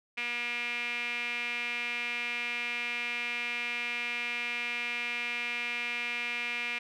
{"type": "tone with band-pass filter", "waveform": "sawtooth", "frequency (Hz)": 240, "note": "B3", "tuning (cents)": -49, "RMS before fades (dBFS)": -34, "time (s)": [0.17, 6.79], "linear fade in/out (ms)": 10, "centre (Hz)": 2400, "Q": 6.8, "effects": []}